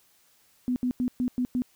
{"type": "tone bursts at uneven times", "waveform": "sine", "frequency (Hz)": 249.3, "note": "B3", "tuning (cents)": 16, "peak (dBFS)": -23, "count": 6, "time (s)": [[0.68, 0.76], [0.83, 0.91], [1, 1.08], [1.2, 1.28], [1.38, 1.45], [1.55, 1.62]], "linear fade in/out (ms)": 0, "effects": ["white hiss -63 dBFS RMS until 1.75 s"]}